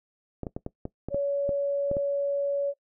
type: clicks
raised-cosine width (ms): 2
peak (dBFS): -19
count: 10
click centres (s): 0.433 / 0.468 / 0.565 / 0.664 / 0.854 / 1.086 / 1.145 / 1.492 / 1.914 / 1.968
type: tone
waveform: sine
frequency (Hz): 564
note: C#5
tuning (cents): +30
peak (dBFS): -24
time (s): 1.1-2.74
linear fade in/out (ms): 50
effects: noise-tail reverb RT60 0.1 s tail -19 dB re dry